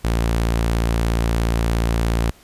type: tone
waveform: sawtooth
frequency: 57 Hz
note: A#1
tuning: 38 cents flat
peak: -13 dBFS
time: 0.04-2.31 s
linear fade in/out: 10 ms
effects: pink hiss -50 dBFS RMS until 2.43 s + resampled to 32000 Hz

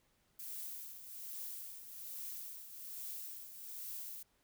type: noise with tremolo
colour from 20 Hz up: violet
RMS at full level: -44 dBFS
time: 0.39-4.23 s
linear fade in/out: 5 ms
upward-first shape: triangle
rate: 1.2 Hz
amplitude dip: 65%
effects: pink hiss -75 dBFS RMS until 4.43 s

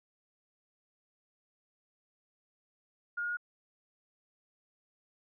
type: tone with pitch steps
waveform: sine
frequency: 1423 / 1431.2 / 1439.5 Hz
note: F6 / F6 / F#6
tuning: +32 / +42 / -48 cents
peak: -32 dBFS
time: 3.17-3.371 s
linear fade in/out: 10 ms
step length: 67 ms
effects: none

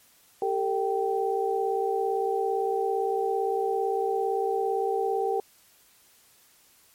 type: tone cluster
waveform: sine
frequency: 393.3 / 451 / 778 Hz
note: G4 / A4 / G5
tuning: +6 / +43 / -13 cents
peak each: -28 dBFS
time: 0.42-5.4 s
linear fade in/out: 2 ms
effects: white hiss -59 dBFS RMS until 6.94 s + MP3 64 kbps

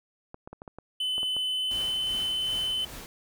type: clicks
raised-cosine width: 1 ms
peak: -27 dBFS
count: 9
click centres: 0.344 / 0.475 / 0.53 / 0.619 / 0.678 / 0.786 / 1.181 / 1.231 / 1.366 s
type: tone with pitch glide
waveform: triangle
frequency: 3024 to 3043 Hz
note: F#7 to F#7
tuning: +37 to +48 cents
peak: -25 dBFS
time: 1-2.85 s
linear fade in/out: 5 ms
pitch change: +11 cents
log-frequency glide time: 1.47-1.97 s
type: noise with tremolo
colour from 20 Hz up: pink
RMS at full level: -41 dBFS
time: 1.71-3.06 s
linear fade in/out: 0 ms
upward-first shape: triangle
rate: 2.6 Hz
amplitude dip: 60%
effects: none

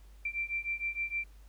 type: beating tone pair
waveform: sine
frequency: 2349 / 2355.5 Hz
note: D7 / D7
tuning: 0 / +5 cents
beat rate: 6.5 Hz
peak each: -36 / -35 dBFS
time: 0.25-1.24 s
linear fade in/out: 5 ms
effects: added 50 Hz sine -51 dBFS peak until 1.48 s + pink hiss -66 dBFS RMS until 1.48 s

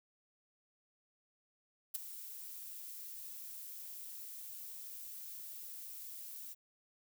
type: noise with ADSR envelope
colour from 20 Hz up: violet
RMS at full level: -35 dBFS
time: 1.94-6.55 s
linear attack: 11 ms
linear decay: 16 ms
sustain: -13 dB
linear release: 29 ms
effects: none

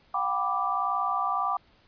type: chord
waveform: sine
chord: G major seventh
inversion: third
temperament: equal with one note detuned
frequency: 722.3 / 784 / 987.8 / 1174.7 Hz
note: F#5 / G5 / B5 / D6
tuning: -42 / 0 / 0 / 0 cents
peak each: -33 / -31 / -33 / -27 dBFS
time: 0.14-1.57 s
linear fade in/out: 5 ms
effects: pink hiss -61 dBFS RMS until 1.87 s + resampled to 11025 Hz

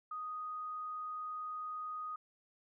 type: tone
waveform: sine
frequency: 1244.5 Hz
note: D#6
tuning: in tune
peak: -39 dBFS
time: 0.11-2.16 s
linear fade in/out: 5 ms
effects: none

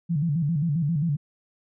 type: tone with vibrato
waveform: sine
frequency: 156 Hz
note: D#3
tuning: 5 cents sharp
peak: -21 dBFS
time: 0.09-1.17 s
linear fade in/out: 20 ms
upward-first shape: square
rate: 7.5 Hz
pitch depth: 140 cents each way
effects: none

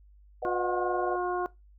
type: chord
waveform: sine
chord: B major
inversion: none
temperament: just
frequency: 493.9 / 617.4 / 740.8 Hz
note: B4 / D#5 / F#5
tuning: 0 / -14 / +2 cents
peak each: -35 dBFS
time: 0.42-1.16 s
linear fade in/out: 5 ms
type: harmonic tone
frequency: 358.7 Hz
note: F4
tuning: 46 cents sharp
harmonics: 1 / 2 / 3 / 4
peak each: -30 / -33 / -34 / -38 dBFS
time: 0.45-1.46 s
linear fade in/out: 0 ms
effects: noise-tail reverb RT60 0.2 s tail -20 dB re dry + added 50 Hz sine -53 dBFS peak until 1.78 s

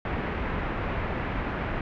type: low-pass noise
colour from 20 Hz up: pink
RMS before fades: -30 dBFS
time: 0.05-1.81 s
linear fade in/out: 2 ms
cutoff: 2300 Hz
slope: 24 dB/octave
effects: none

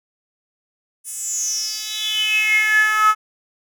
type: tone with high-pass filter sweep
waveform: 10% pulse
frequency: 429.9 Hz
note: A4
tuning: 40 cents flat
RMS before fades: -19 dBFS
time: 1.04-3.15 s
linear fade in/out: 50 ms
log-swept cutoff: 9300 to 1200 Hz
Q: 9.6
effects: none

